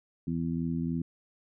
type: harmonic tone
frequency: 83.3 Hz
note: E2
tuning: 19 cents sharp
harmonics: 1 / 2 / 3 / 4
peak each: -41 / -31 / -32 / -41 dBFS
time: 0.27-1.02 s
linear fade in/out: 5 ms
effects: none